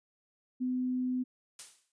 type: tone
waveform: sine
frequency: 253.1 Hz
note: B3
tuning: 43 cents sharp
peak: -29 dBFS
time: 0.6-1.24 s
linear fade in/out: 20 ms
type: noise with exponential decay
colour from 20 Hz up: blue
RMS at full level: -39 dBFS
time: 1.59-1.92 s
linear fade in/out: 2 ms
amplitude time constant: 71 ms
effects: resampled to 22050 Hz